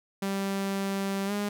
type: tone with pitch glide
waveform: sawtooth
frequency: 196 to 204.9 Hz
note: G3 to G#3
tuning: 0 to -23 cents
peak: -24 dBFS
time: 0.22-1.49 s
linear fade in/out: 5 ms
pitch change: +77 cents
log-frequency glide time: 1.26-1.32 s
effects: none